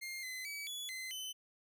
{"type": "tone with pitch steps", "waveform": "sawtooth", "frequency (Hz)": [2118, 2037, 2284, 3408, 2053, 3037], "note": ["C7", "C7", "D7", "G#7", "C7", "F#7"], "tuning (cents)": [21, -47, -49, 44, -33, 44], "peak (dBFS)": -38, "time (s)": [0.01, 1.33], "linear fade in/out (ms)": 20, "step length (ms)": 220, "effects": []}